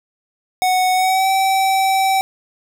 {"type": "tone with pitch glide", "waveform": "square", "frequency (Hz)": [740, 770.1], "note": ["F#5", "G5"], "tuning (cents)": [0, -31], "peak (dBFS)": -14, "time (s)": [0.62, 2.21], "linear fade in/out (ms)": 0, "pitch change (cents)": 69, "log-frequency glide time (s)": [0.94, 1.29], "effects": []}